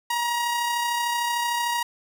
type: tone with amplitude modulation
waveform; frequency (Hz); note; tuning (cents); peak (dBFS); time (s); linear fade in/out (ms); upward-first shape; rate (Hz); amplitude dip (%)
sawtooth; 950; A#5; +33; -18; 0.1-1.83; 5; sine; 33.3; 30
effects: none